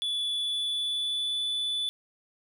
triangle tone with pitch glide, 3442 to 3478 Hz, A7 to A7, -39 to -21 cents, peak -26 dBFS, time 0.02-1.89 s, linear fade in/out 0 ms, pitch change +18 cents, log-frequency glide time 0.34-1.45 s, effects none

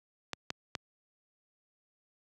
clicks, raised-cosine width 0.2 ms, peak -16 dBFS, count 3, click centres 0.333 / 0.504 / 0.752 s, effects high-pass 100 Hz 12 dB/octave

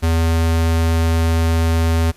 square tone, 82.2 Hz, E2, 4 cents flat, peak -14 dBFS, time 0.02-2.12 s, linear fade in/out 20 ms, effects pink hiss -49 dBFS RMS until 2.16 s + resampled to 32000 Hz

